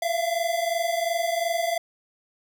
square tone pair together, 670.2 / 693 Hz, E5 / F5, +29 / -14 cents, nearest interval minor second, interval 57 cents, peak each -26 / -28 dBFS, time 0.02-1.78 s, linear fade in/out 5 ms, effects none

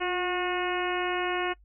harmonic tone with a mistuned harmonic, 361.8 Hz, F#4, 39 cents flat, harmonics 1 / 2 / 3 / 4 / 5 / 6 / 7 / 8, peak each -30 / -33 / -35 / -36 / -37 / -38 / -38 / -39 dBFS, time 0-1.54 s, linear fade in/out 20 ms, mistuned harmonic 1, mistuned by -34 cents, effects noise-tail reverb RT60 0.1 s tail -23 dB re dry + added 50 Hz sine -54 dBFS peak until 1.64 s

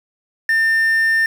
triangle tone with quantisation, 1800 Hz, A6, 39 cents sharp, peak -11 dBFS, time 0.49-1.26 s, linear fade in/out 2 ms, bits 6, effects none

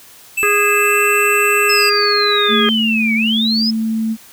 square tone with pitch glide, 2637 to 2658 Hz, E7 to E7, 0 to +14 cents, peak -15 dBFS, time 0.37-1.9 s, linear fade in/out 10 ms, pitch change +14 cents, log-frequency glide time 0.71-1.01 s
harmonic tone, 411.8 Hz, G#4, 15 cents flat, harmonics 1 / 3 / 4 / 5 / 6, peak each -17 / -18 / -20 / -25 / -25 dBFS, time 0.43-2.69 s, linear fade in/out 0 ms
sine linear two-way sweep, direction down then up, 5230 to 2200 to 5200 Hz, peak -15 dBFS, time 1.69-3.71 s, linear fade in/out 10 ms, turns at 3.15 s
sine tone, 222.2 Hz, A3, 17 cents sharp, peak -15 dBFS, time 2.48-4.17 s, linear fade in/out 50 ms
effects white hiss -42 dBFS RMS until 4.32 s

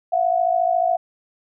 sine tone pair together, 674.9 / 729 Hz, E5 / F#5, +41 / -26 cents, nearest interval minor second, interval 133 cents, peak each -19 / -19 dBFS, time 0.12-0.97 s, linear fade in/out 10 ms, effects none

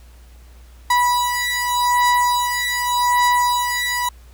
35% pulse beating tone pair, 978 / 978.85 Hz, B5 / B5, -17 / -16 cents, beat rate 0.85 Hz, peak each -17 dBFS, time 0.9-4.09 s, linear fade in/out 5 ms, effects added 60 Hz sine -41 dBFS peak until 4.33 s + pink hiss -53 dBFS RMS until 4.33 s

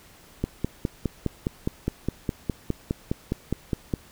click train, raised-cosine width 3 ms, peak -11 dBFS, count 18, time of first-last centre 0.44-3.938 s, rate 4.86 Hz, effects pink hiss -52 dBFS RMS until 4.11 s

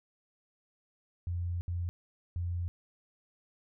sine tone bursts at uneven times, 87.31 Hz, F2, in tune, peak -31 dBFS, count 3, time 1.27-1.61 / 1.68-1.89 / 2.36-2.68 s, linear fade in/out 0 ms, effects none

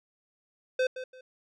square tone with echo, 513 Hz, C5, 34 cents flat, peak -24 dBFS, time 0.79-0.87 s, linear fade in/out 5 ms, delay 170 ms, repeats 2, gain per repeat -12 dB, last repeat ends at 1.21 s, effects low-pass 4000 Hz 12 dB/octave

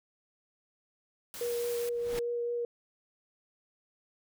white noise, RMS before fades -43 dBFS, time 1.34-1.89 s, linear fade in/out 0 ms
sine tone with vibrato, 476.3 Hz, A#4, 37 cents sharp, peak -30 dBFS, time 1.41-2.65 s, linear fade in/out 2 ms, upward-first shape triangle, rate 4.7 Hz, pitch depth 10 cents each way
pink noise with exponential growth, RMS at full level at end -37 dBFS, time 1.82-2.19 s, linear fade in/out 0 ms, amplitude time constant 80 ms
effects none

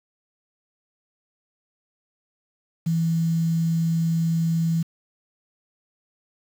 sine tone with quantisation, 164.81 Hz, E3, in tune, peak -19 dBFS, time 2.86-4.83 s, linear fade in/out 10 ms, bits 7, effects none

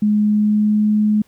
sine tone with pitch glide, 210 to 211.8 Hz, G#3 to G#3, +19 to +34 cents, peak -12 dBFS, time 0.02-1.22 s, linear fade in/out 5 ms, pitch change +15 cents, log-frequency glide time 0.21-0.9 s, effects pink hiss -57 dBFS RMS until 1.27 s

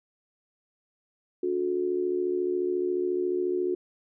sine tone with amplitude modulation, 362.6 Hz, F#4, 35 cents flat, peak -21 dBFS, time 1.43-3.75 s, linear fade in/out 5 ms, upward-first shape sine, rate 74.2 Hz, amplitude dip 75%, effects none

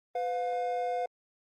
triangle tone pair together, 502 / 711 Hz, B4 / F5, +28 / +31 cents, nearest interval tritone, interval 603 cents, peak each -31 / -29 dBFS, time 0.15-1.06 s, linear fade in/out 5 ms, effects Opus 32 kbps

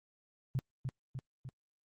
sine tone with echo, 130 Hz, C3, 11 cents flat, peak -30 dBFS, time 0.55-0.59 s, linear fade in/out 0 ms, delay 300 ms, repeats 3, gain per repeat -4 dB, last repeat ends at 1.49 s, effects Opus 24 kbps

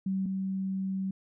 sine tone pair in turn, 191.4 / 191.4 Hz, G3 / G3, -41 / -41 cents, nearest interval unison, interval 0 cents, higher neither, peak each -27 / -29 dBFS, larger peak first, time 0.06-0.26 / 0.26-1.11 s, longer second, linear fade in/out 5 ms, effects none

